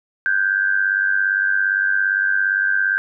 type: tone with amplitude modulation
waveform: sine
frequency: 1564 Hz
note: G6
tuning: 4 cents flat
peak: -12 dBFS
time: 0.26-2.98 s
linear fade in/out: 0 ms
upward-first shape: sine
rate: 97.5 Hz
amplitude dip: 75%
effects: none